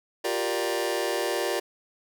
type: chord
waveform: sawtooth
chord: G minor seventh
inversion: third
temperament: just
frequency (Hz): 352.8 / 392 / 470.4 / 588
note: F4 / G4 / Bb4 / D5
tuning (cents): +18 / 0 / +16 / +2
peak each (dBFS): -27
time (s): 0.24-1.6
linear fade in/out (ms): 10
effects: none